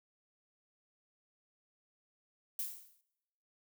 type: noise with exponential decay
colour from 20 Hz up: violet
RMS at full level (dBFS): -35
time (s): 2.59-3.01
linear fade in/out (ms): 2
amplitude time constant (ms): 90
effects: noise-tail reverb RT60 1.0 s tail -24 dB re dry